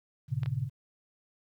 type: chord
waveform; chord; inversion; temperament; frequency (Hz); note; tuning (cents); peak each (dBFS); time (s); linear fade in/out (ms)
sine; G# diminished; none; equal with one note detuned; 103.83 / 123.47 / 143.73; G#2 / B2 / D3; 0 / 0 / -37; -36 / -32 / -33; 0.28-0.7; 50
type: clicks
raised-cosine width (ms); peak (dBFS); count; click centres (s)
0.3; -27; 2; 0.433 / 0.46
effects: 11-bit